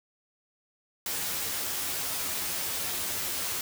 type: noise with comb filter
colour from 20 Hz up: white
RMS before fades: -32 dBFS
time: 1.06-3.61 s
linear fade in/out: 2 ms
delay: 11 ms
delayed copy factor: +0.6
effects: none